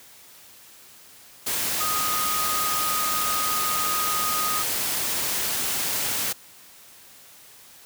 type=tone in noise; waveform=sine; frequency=1244.5 Hz; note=D#6; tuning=in tune; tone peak=-26 dBFS; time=1.8-4.63 s; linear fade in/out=10 ms; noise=white; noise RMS=-26 dBFS; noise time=1.46-6.33 s; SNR=-3 dB; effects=white hiss -49 dBFS RMS until 7.85 s + high-pass 60 Hz 12 dB/octave